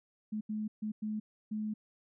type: tone bursts at uneven times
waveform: sine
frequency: 214.1 Hz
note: A3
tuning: 47 cents flat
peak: -33 dBFS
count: 5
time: 0.32-0.41 / 0.49-0.68 / 0.82-0.92 / 1.02-1.2 / 1.51-1.74 s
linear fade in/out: 10 ms
effects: none